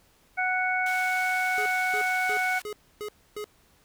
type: harmonic tone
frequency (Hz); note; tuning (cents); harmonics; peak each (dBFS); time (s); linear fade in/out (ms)
740; F#5; 0; 1 / 2 / 3; -28 / -28 / -28; 0.37-2.6; 20
type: band-pass noise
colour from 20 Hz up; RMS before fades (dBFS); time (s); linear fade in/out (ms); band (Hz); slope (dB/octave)
pink; -42; 0.86-2.62; 2; 1600 to 15000; 12
type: tone bursts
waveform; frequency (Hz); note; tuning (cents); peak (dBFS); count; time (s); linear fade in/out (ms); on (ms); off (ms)
square; 420.1; G#4; +20; -33; 6; 1.58-3.442; 0; 77; 280
effects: pink hiss -62 dBFS RMS until 3.84 s